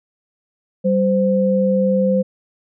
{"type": "tone pair together", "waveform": "sine", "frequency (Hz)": [193.66, 517], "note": ["G3", "C5"], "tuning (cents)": [-21, -21], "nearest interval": "octave + perfect fourth", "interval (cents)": 1700, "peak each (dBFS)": -16, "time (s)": [0.84, 2.23], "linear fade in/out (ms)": 20, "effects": []}